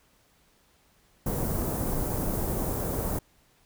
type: band-stop noise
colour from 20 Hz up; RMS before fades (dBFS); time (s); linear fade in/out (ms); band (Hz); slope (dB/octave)
pink; -29; 1.26-3.19; 5; 730 to 13000; 12
effects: pink hiss -64 dBFS RMS until 3.65 s